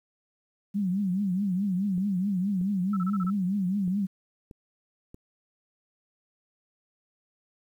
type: tone with vibrato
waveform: sine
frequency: 191.8 Hz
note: G3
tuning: 37 cents flat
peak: -24 dBFS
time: 0.74-4.07 s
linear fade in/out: 20 ms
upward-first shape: triangle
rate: 4.7 Hz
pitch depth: 160 cents each way
type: click train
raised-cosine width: 3 ms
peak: -32 dBFS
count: 6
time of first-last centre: 1.98-5.145 s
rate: 1.58 Hz
type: tone bursts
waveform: sine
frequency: 1316 Hz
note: E6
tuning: 3 cents flat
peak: -33 dBFS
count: 6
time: 2.93-3.302 s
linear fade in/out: 5 ms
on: 37 ms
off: 30 ms
effects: 10-bit